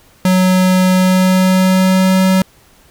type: tone with pitch glide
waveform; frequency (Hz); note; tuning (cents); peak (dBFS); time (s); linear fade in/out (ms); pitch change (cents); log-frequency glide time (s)
square; 185 to 188.13; F#3 to F#3; 0 to +29; -9; 0.25-2.42; 2; +29; 0.94-2.24
effects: pink hiss -48 dBFS RMS until 2.9 s